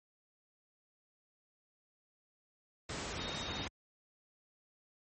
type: tone in noise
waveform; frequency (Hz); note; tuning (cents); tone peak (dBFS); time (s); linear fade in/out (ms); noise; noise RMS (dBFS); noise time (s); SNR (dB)
sine; 3729; A#7; 0; -43; 3.19-3.65; 5; pink; -40; 2.89-3.68; -6
effects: high-pass 60 Hz 12 dB/octave + MP3 32 kbps